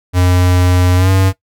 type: tone with pitch glide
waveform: square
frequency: 90.2 to 95.23 Hz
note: F#2 to G2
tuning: -44 to -50 cents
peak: -9 dBFS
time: 0.13-1.33 s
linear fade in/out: 50 ms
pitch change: +94 cents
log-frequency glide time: 0.96-1.1 s
effects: noise-tail reverb RT60 0.1 s tail -17 dB re dry